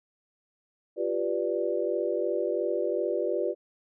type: chord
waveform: sine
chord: G dominant seventh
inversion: third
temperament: equal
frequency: 349.2 / 392 / 493.9 / 587.3 Hz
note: F4 / G4 / B4 / D5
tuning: 0 / 0 / 0 / 0 cents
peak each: -31 dBFS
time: 0.96-3.55 s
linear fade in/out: 50 ms
effects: none